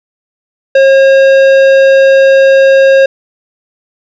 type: tone with tanh clipping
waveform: triangle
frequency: 540 Hz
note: C#5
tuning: 45 cents flat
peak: -4 dBFS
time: 0.75-3.06 s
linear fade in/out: 5 ms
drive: 17 dB
effects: none